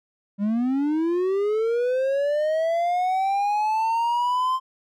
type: linear sweep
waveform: triangle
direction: up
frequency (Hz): 196 to 1046.5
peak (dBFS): -18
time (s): 0.38-4.6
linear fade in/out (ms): 50
effects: none